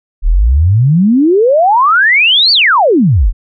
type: exponential two-way sweep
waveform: sine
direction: up then down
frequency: 34.36 to 4699 to 34.36 Hz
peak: -5 dBFS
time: 0.22-3.33 s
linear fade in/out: 50 ms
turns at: 2.52 s
effects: none